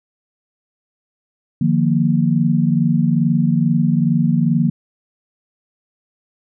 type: chord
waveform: sine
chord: Eb suspended second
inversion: none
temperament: equal with one note detuned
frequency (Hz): 152.27 / 174.61 / 233.1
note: Eb3 / F3 / Bb3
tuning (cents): -37 / 0 / 0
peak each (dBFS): -17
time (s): 1.61-4.7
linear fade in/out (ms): 5
effects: none